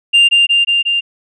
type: tone with echo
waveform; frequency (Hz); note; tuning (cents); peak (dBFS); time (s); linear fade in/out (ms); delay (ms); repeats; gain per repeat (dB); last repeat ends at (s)
sine; 2794; F7; 0; -3; 0.13-0.29; 20; 180; 4; -2; 1.01
effects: tanh soft clip ceiling -4 dBFS